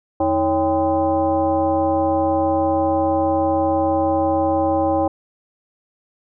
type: tone with frequency modulation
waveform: sine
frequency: 554.4 Hz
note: C#5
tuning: in tune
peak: -15 dBFS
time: 0.2-5.08 s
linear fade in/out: 5 ms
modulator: 235 Hz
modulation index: 1.4
effects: none